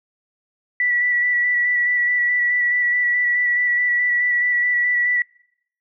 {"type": "tone with vibrato", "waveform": "sine", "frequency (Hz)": 1956, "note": "B6", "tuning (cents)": -17, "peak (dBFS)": -16, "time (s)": [0.8, 5.22], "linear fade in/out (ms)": 2, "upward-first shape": "square", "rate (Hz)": 4.7, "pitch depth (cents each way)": 14, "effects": ["noise-tail reverb RT60 0.7 s tail -25 dB re dry"]}